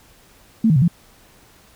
sine tone with pitch steps, 223.5 / 157.8 / 129 / 170.9 Hz, A3 / D#3 / C3 / F3, +27 / +25 / -24 / -37 cents, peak -11 dBFS, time 0.64-0.88 s, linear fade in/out 5 ms, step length 60 ms, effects pink hiss -51 dBFS RMS until 1.75 s

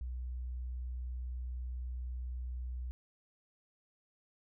sine tone, 62 Hz, B1, 7 cents sharp, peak -37 dBFS, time 0.01-2.91 s, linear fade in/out 0 ms, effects none

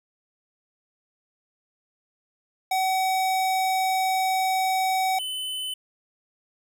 square tone pair in turn, 756 / 3024 Hz, F#5 / F#7, +37 / +37 cents, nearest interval 2 octaves, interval 2400 cents, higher second, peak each -22 / -29 dBFS, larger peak first, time 2.71-5.19 / 5.19-5.74 s, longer first, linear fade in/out 5 ms, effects none

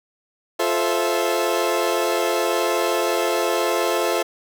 30% pulse chord, F major seventh, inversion none, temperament equal with one note detuned, 349.2 / 434.7 / 523.3 / 659.3 Hz, F4 / A4 / C5 / E5, 0 / -21 / 0 / 0 cents, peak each -22 dBFS, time 0.59-4.23 s, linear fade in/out 10 ms, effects none

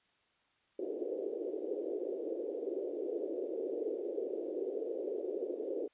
white band-pass noise, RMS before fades -38 dBFS, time 0.79-5.88 s, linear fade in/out 5 ms, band 330 to 500 Hz, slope 48 dB/octave, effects white hiss -73 dBFS RMS until 5.93 s + resampled to 8000 Hz

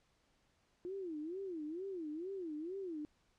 sine tone with vibrato, 343.3 Hz, F4, 30 cents flat, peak -40 dBFS, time 0.85-3.05 s, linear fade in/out 0 ms, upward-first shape sine, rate 2.2 Hz, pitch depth 240 cents each way, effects pink hiss -75 dBFS RMS until 3.38 s + low-pass 7000 Hz 12 dB/octave

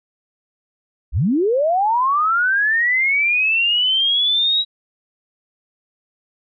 sine linear sweep, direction up, 41.2 to 3869 Hz, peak -14 dBFS, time 1.12-4.65 s, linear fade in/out 50 ms, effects none

